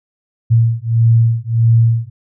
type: beating tone pair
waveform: sine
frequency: 114.3 / 115.9 Hz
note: A#2 / A#2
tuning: -34 / -10 cents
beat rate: 1.6 Hz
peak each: -12 dBFS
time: 0.5-2.1 s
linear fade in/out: 20 ms
effects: none